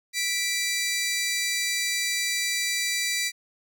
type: tone pair together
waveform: 15% pulse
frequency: 1972 / 2340 Hz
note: B6 / D7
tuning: -3 / -7 cents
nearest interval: minor third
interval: 296 cents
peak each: -21 dBFS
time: 0.13-3.32 s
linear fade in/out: 50 ms
effects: none